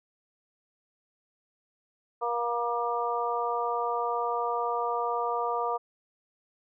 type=harmonic tone with a mistuned harmonic; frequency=237.9 Hz; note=A#3; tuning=35 cents sharp; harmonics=2 / 3 / 4 / 5; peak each=-32 / -32 / -32 / -32 dBFS; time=2.21-5.78 s; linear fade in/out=20 ms; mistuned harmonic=3; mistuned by=-15 cents; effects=none